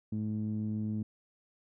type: tone with low-pass filter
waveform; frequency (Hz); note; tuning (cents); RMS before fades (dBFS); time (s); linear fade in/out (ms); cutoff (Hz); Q
sawtooth; 107.3; A2; -43; -34; 0.12-1.03; 5; 240; 4.2
effects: none